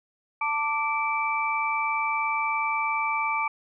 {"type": "tone cluster", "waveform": "sine", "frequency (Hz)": [890, 1173, 2324], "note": ["A5", "D6", "D7"], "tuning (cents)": [20, -2, -19], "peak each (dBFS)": -28, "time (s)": [0.41, 3.48], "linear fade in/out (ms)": 5, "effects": []}